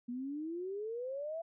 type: exponential sweep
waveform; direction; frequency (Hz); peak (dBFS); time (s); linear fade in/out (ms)
sine; up; 236.8 to 676; -37; 0.08-1.42; 10
effects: none